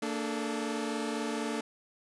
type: tone cluster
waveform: sawtooth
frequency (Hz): 228.3 / 293.6 / 432.7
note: A#3 / D4 / A4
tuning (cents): -36 / 0 / -29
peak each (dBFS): -31 / -32 / -34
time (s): 0.02-1.61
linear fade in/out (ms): 5
effects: resampled to 24000 Hz